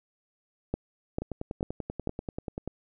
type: two click trains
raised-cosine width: 2 ms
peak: -20 / -15 dBFS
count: 16 / 4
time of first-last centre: 1.22-2.676 / 0.74-2.073 s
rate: 10.3 / 2.25 Hz
effects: none